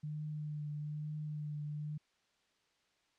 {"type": "tone with vibrato", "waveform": "sine", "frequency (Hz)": 150.3, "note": "D3", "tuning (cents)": 40, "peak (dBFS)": -38, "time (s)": [0.03, 1.98], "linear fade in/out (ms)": 10, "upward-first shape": "triangle", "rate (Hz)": 1.1, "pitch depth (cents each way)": 25, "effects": ["white hiss -75 dBFS RMS until 3.18 s", "low-pass 5000 Hz 12 dB/octave"]}